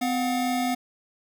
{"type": "tone pair together", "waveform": "square", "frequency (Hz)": [254.4, 719.6], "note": ["C4", "F#5"], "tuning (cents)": [-48, -48], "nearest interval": "octave + tritone", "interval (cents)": 1800, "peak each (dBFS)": [-26, -28], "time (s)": [0.01, 0.75], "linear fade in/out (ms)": 10, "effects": []}